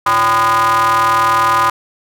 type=ring-modulated tone; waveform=square; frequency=110 Hz; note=A2; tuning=in tune; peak=-8 dBFS; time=0.06-1.7 s; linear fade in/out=5 ms; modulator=1120 Hz; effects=none